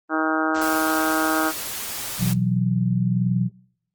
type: harmonic tone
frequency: 158.1 Hz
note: D#3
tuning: 28 cents sharp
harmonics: 2 / 3 / 4 / 5 / 6 / 7 / 8 / 9 / 10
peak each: -23 / -34 / -29 / -28 / -32 / -32 / -27 / -27 / -31 dBFS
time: 0.09-1.53 s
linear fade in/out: 50 ms
type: noise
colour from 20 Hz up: white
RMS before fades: -30 dBFS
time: 0.54-2.34 s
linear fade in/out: 20 ms
type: chord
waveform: sine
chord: B suspended fourth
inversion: none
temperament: equal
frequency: 123.47 / 164.81 / 185 Hz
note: B2 / E3 / F#3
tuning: 0 / 0 / 0 cents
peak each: -22 / -26 / -21 dBFS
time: 2.18-3.5 s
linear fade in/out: 50 ms
effects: noise-tail reverb RT60 0.7 s tail -25 dB re dry + Opus 24 kbps